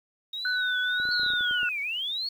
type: tone with vibrato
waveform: sine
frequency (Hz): 3729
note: A#7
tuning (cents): 0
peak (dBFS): -31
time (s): 0.33-1.33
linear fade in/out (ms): 5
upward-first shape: triangle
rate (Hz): 1.6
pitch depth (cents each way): 180
type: tone with pitch glide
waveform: sine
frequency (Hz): 1493 to 1457.2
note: F#6 to F#6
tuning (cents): +15 to -27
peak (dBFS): -25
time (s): 0.45-1.69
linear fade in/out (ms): 2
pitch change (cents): -42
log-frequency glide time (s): 0.82-1.16
type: clicks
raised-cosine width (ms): 2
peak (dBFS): -32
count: 11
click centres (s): 1 / 1.054 / 1.089 / 1.197 / 1.233 / 1.263 / 1.303 / 1.336 / 1.409 / 1.511 / 1.631
type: linear two-way sweep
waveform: sine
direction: down then up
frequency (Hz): 4435 to 2207 to 4435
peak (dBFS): -28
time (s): 1.11-2.29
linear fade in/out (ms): 5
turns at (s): 1.81
effects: 9-bit